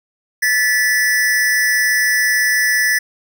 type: tone pair together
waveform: square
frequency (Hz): 1741 / 1959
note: A6 / B6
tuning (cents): -19 / -15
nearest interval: major second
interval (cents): 204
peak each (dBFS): -16 / -17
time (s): 0.42-2.99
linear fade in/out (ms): 10
effects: none